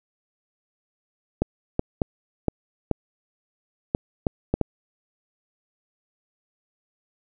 clicks, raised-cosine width 2 ms, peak -7 dBFS, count 9, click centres 1.42 / 1.794 / 2.018 / 2.483 / 2.913 / 3.949 / 4.268 / 4.54 / 4.613 s, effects none

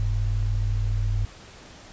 sine tone pair together, 43.04 / 102.5 Hz, F1 / G#2, -25 / -22 cents, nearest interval octave + minor third, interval 1503 cents, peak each -24 dBFS, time 0-1.25 s, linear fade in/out 0 ms, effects pink hiss -46 dBFS RMS until 1.92 s + resampled to 16000 Hz

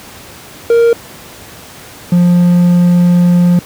triangle tone pair in turn, 466.2 / 175.94 Hz, A#4 / F3, 0 / +13 cents, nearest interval octave + perfect fourth, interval 1687 cents, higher first, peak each -3 dBFS, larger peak neither, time 0.7-0.93 / 2.12-3.59 s, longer second, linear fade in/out 2 ms, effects pink hiss -33 dBFS RMS until 3.65 s + high-pass 80 Hz 12 dB/octave

